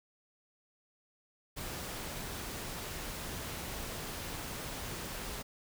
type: noise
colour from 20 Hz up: pink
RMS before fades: -41 dBFS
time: 1.56-5.43 s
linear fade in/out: 20 ms
effects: none